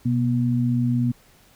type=tone pair together; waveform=sine; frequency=124.9 / 241.3 Hz; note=B2 / B3; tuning=+20 / -40 cents; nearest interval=major seventh; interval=1140 cents; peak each=-21 dBFS; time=0.05-1.12 s; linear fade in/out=10 ms; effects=pink hiss -55 dBFS RMS until 1.55 s